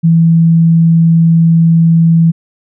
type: tone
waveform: sine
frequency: 165.2 Hz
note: E3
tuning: 4 cents sharp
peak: -4 dBFS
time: 0.03-2.32 s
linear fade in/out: 20 ms
effects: none